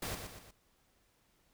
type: noise with echo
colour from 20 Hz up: pink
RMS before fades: -39 dBFS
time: 0.02-0.15 s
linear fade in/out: 5 ms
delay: 120 ms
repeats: 3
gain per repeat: -6 dB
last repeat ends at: 0.51 s
effects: pink hiss -72 dBFS RMS until 1.53 s